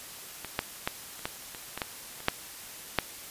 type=clicks; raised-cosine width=0.3 ms; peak=-20 / -10 / -11 / -29 / -14 / -24 / -18 / -13 / -26 / -6 / -6 dBFS; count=11; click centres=0.447 / 0.591 / 0.875 / 1.193 / 1.255 / 1.548 / 1.776 / 1.818 / 2.204 / 2.284 / 2.987 s; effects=white hiss -44 dBFS RMS until 3.3 s + resampled to 32000 Hz